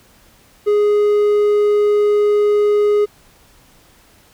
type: tone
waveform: triangle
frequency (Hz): 415.4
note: G#4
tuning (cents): 0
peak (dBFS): -9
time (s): 0.66-3.06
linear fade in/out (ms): 20
effects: pink hiss -50 dBFS RMS until 4.33 s